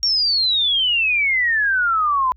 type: exponential sweep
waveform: sine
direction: down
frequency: 5610 to 998 Hz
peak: -15 dBFS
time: 0.03-2.32 s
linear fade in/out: 0 ms
effects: added 60 Hz sine -45 dBFS peak until 2.36 s